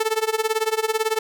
sawtooth tone with tremolo, 440 Hz, A4, in tune, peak -13 dBFS, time 0-1.19 s, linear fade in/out 5 ms, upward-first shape sine, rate 18 Hz, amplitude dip 90%, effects none

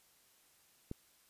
click, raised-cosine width 3 ms, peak -27 dBFS, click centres 0.914 s, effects white hiss -68 dBFS RMS until 1.29 s + resampled to 32000 Hz

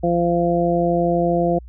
harmonic tone, 172.2 Hz, F3, 24 cents flat, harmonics 1 / 2 / 3 / 4, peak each -21 / -21 / -21 / -21 dBFS, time 0.03-1.59 s, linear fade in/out 10 ms, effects added 60 Hz sine -36 dBFS peak until 1.68 s

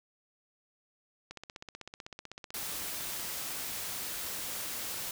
click train, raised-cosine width 0.2 ms, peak -26 dBFS, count 31, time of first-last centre 1.31-3.197 s, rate 15.9 Hz
white noise, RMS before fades -38 dBFS, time 2.54-5.11 s, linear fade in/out 2 ms
effects none

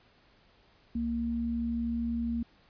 sine tone pair together, 65.37 / 233.1 Hz, C2 / A#3, -1 / 0 cents, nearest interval octave + minor seventh, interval 2201 cents, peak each -38 / -29 dBFS, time 0.95-2.43 s, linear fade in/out 5 ms, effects pink hiss -63 dBFS RMS until 2.69 s + resampled to 11025 Hz

